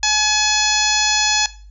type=harmonic tone; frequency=849 Hz; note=G#5; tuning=38 cents sharp; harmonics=1 / 2 / 3 / 4 / 5 / 6 / 7 / 8; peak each=-23 / -23 / -23 / -23 / -23 / -23 / -23 / -23 dBFS; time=0.03-1.46 s; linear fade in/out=2 ms; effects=noise-tail reverb RT60 0.4 s tail -17 dB re dry + added 50 Hz sine -38 dBFS peak until 1.7 s